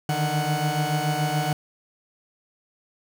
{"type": "tone cluster", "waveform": "40% pulse", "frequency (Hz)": [148.6, 155.6, 742], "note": ["D3", "D#3", "F#5"], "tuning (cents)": [21, 0, 5], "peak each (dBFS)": -26, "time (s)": [0.09, 1.53], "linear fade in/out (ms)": 2, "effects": []}